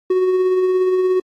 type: tone with tremolo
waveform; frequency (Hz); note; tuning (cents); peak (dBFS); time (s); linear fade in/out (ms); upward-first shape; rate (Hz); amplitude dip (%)
triangle; 370; F#4; 0; -10; 0.1-1.2; 5; sine; 17; 30
effects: AAC 48 kbps